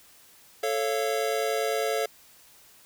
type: chord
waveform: square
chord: A augmented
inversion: none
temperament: just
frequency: 440 / 550 / 687.5 Hz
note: A4 / C#5 / E#5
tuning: 0 / -14 / -27 cents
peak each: -29 / -31 / -31 dBFS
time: 0.63-2.06 s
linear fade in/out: 5 ms
effects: white hiss -55 dBFS RMS until 2.85 s